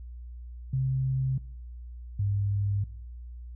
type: tone pair in turn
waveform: sine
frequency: 131.9 / 100.67 Hz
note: C3 / G2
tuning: +14 / +47 cents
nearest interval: perfect fourth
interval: 467 cents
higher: first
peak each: -24 dBFS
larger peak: neither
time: 0.73-1.38 / 2.19-2.84 s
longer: neither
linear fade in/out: 5 ms
effects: noise-tail reverb RT60 0.9 s tail -25 dB re dry + added 60 Hz sine -39 dBFS peak until 3.55 s